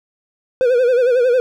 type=tone with vibrato; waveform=triangle; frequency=495.9 Hz; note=B4; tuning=7 cents sharp; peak=-9 dBFS; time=0.61-1.4 s; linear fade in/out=0 ms; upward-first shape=sine; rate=11 Hz; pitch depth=89 cents each way; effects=none